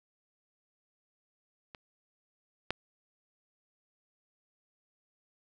clicks, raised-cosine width 0.3 ms, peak -29 / -14 dBFS, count 2, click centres 1.748 / 2.706 s, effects none

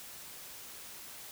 silence, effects white hiss -48 dBFS RMS until 1.31 s

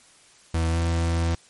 40% pulse tone with pitch glide, 82.2 to 83.69 Hz, E2 to E2, -4 to +27 cents, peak -20 dBFS, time 0.54-1.35 s, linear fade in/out 5 ms, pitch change +31 cents, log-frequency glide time 0.7-0.77 s, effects white hiss -54 dBFS RMS until 1.49 s + MP3 48 kbps

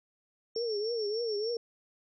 sine tone with tremolo, 5460 Hz, F8, 40 cents flat, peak -37 dBFS, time 0.55-1.57 s, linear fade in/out 10 ms, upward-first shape square, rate 6.8 Hz, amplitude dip 30%
sine tone with vibrato, 440 Hz, A4, in tune, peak -30 dBFS, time 0.56-1.57 s, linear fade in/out 2 ms, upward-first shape triangle, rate 3.4 Hz, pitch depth 160 cents each way
effects none

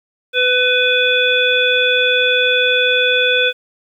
harmonic tone with a mistuned harmonic, 500 Hz, B4, 21 cents sharp, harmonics 1 / 3 / 5 / 7, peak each -17 / -17 / -17 / -17 dBFS, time 0.33-3.53 s, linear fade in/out 50 ms, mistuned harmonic 7, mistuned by -26 cents, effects 8-bit

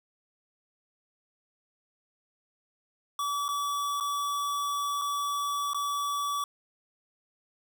square tone with dropouts, 1147 Hz, D6, 41 cents flat, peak -29 dBFS, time 3.19-6.44 s, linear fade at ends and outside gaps 2 ms, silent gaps 3.482-3.488 / 4.001-4.007 / 5.015-5.018 / 5.734-5.745 s, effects none

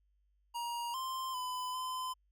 square tone with pitch steps, 946 / 1046 / 1006 / 1022 Hz, A#5 / C6 / B5 / C6, +25 / -1 / +32 / -41 cents, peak -37 dBFS, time 0.54-2.14 s, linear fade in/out 20 ms, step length 400 ms, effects added 50 Hz sine -70 dBFS peak until 2.31 s

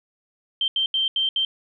sine tone bursts at uneven times, 3136 Hz, G7, in tune, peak -19 dBFS, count 5, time 0.61-0.68 / 0.76-0.86 / 0.94-1.08 / 1.16-1.29 / 1.36-1.45 s, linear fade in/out 2 ms, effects none

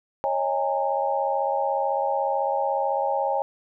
sine tone cluster, 551 / 629 / 815 / 911 Hz, C#5 / D#5 / G#5 / A#5, -11 / +19 / -33 / -40 cents, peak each -26 / -30 / -25 / -30 dBFS, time 0.24-3.42 s, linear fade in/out 0 ms, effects none

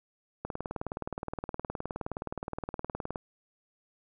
click train, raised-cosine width 1 ms, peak -20 dBFS, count 53, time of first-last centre 0.45-3.158 s, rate 19.2 Hz, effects none

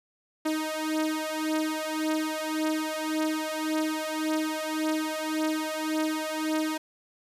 sawtooth beating tone pair, 311.1 / 312.9 Hz, D#4 / D#4, 0 / +10 cents, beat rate 1.8 Hz, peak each -26 / -26 dBFS, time 0.45-6.78 s, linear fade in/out 10 ms, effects resampled to 32000 Hz + 10-bit

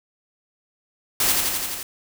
white noise with echo, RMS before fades -20 dBFS, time 1.2-1.32 s, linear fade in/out 2 ms, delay 85 ms, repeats 6, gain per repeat -2 dB, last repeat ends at 1.83 s, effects none

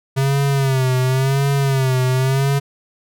square tone with vibrato, 133.8 Hz, C3, 39 cents sharp, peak -15 dBFS, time 0.16-2.6 s, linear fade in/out 20 ms, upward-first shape sine, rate 0.93 Hz, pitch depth 77 cents each way, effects none

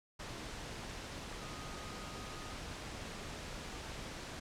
sine tone in noise, 1244.5 Hz, D#6, in tune, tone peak -53 dBFS, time 1.41-2.54 s, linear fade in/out 10 ms, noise pink, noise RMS -45 dBFS, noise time 0.19-4.4 s, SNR -11 dB, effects low-pass 7000 Hz 12 dB/octave

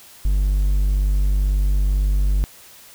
triangle tone, 49 Hz, G1, in tune, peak -13 dBFS, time 0.25-2.44 s, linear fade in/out 0 ms, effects white hiss -45 dBFS RMS until 2.94 s

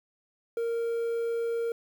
triangle tone with quantisation, 463.9 Hz, A#4, 8 cents flat, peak -25 dBFS, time 0.57-1.72 s, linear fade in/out 2 ms, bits 9, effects none

